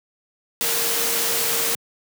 sine tone in noise, 463.8 Hz, A#4, 9 cents flat, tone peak -32 dBFS, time 0.61-1.75 s, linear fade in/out 0 ms, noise white, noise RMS -22 dBFS, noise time 0.61-1.75 s, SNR -13 dB, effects high-pass 150 Hz 12 dB/octave

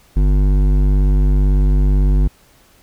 sine tone with hard clipping, 49 Hz, G1, in tune, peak -12 dBFS, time 0.16-2.28 s, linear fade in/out 10 ms, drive 12 dB, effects pink hiss -51 dBFS RMS until 2.82 s

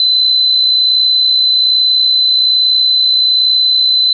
sine tone with amplitude modulation, 4034 Hz, B7, 36 cents sharp, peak -6 dBFS, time 0-4.13 s, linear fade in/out 2 ms, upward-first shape sine, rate 61.2 Hz, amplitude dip 35%, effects none

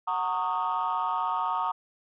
sine chord, D# minor seventh, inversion first, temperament equal with one note detuned, 740 / 919 / 1108.7 / 1244.5 Hz, F#5 / A#5 / C#6 / D#6, 0 / -25 / 0 / 0 cents, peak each -32 / -28 / -31 / -30 dBFS, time 0.07-1.72 s, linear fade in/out 10 ms, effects tanh soft clip ceiling -20 dBFS

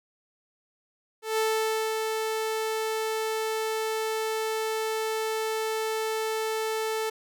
sawtooth tone with ADSR envelope, 440 Hz, A4, in tune, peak -19 dBFS, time 1.22-7.1 s, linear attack 160 ms, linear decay 550 ms, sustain -4 dB, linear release 8 ms, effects none

